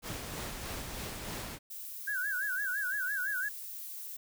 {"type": "noise with tremolo", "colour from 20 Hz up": "pink", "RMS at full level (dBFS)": -39, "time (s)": [0.02, 1.59], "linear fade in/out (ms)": 50, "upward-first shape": "sine", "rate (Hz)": 3.2, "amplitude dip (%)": 30}
{"type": "noise", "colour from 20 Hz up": "violet", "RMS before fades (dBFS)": -43, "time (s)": [1.7, 4.17], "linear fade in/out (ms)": 10}
{"type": "tone with vibrato", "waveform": "sine", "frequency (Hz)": 1568, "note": "G6", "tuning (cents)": 0, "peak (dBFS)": -31, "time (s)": [2.07, 3.49], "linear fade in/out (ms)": 10, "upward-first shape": "sine", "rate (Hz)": 5.9, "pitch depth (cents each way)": 130}
{"effects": []}